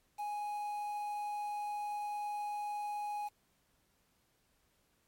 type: tone with quantisation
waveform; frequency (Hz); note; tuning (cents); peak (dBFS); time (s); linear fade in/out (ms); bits
triangle; 830.6; G#5; 0; -34; 0.18-3.29; 20; 9
effects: pink hiss -74 dBFS RMS until 5.07 s + MP3 64 kbps